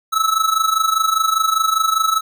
square tone with amplitude modulation, 1304 Hz, E6, 19 cents flat, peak -12 dBFS, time 0.12-2.21 s, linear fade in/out 20 ms, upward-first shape sine, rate 25 Hz, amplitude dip 75%, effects none

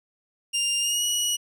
20% pulse tone with pitch glide, 2800 to 2917 Hz, F7 to F#7, +4 to -25 cents, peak -17 dBFS, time 0.53-1.37 s, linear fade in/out 20 ms, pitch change +71 cents, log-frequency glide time 0.8-1.04 s, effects none

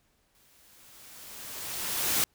white noise with exponential growth, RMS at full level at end -25 dBFS, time 0.35-2.24 s, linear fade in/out 0 ms, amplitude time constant 410 ms, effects pink hiss -70 dBFS RMS until 2.34 s

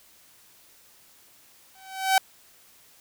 sawtooth tone with exponential growth, 765 Hz, G5, 42 cents flat, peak -11 dBFS, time 1.75-2.18 s, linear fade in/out 2 ms, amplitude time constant 93 ms, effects white hiss -56 dBFS RMS until 3 s

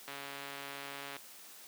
click train, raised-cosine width 0.3 ms, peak -27 dBFS, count 153, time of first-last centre 0.08-1.166 s, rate 140 Hz, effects white hiss -53 dBFS RMS until 1.67 s + high-pass 200 Hz 12 dB/octave

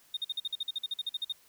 sine tone bursts, 3685 Hz, A#7, 21 cents flat, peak -28 dBFS, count 16, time 0.14-1.324 s, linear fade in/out 5 ms, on 29 ms, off 48 ms, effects tanh soft clip ceiling -28 dBFS + white hiss -62 dBFS RMS until 1.48 s

